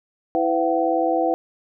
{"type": "tone cluster", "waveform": "sine", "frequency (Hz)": [328.8, 505, 682, 761], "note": ["E4", "B4", "F5", "F#5"], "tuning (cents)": [-4, 39, -41, 48], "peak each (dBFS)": -23, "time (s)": [0.35, 1.34], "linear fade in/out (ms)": 0, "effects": []}